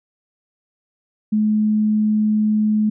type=tone; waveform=sine; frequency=213.6 Hz; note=G#3; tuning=49 cents sharp; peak=-14 dBFS; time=1.32-2.9 s; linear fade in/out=10 ms; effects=none